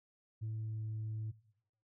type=tone with pitch glide; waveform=sine; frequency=109.9 to 109.14 Hz; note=A2 to A2; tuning=-2 to -14 cents; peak=-35 dBFS; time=0.41-1.32 s; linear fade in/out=20 ms; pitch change=-12 cents; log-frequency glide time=0.62-0.84 s; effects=noise-tail reverb RT60 0.8 s tail -21 dB re dry + tanh soft clip ceiling -35 dBFS